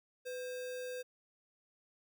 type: tone with sample-and-hold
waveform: sine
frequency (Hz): 501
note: B4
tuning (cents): +25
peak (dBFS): -39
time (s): 0.25-1.03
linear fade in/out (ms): 20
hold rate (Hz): 2100
effects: none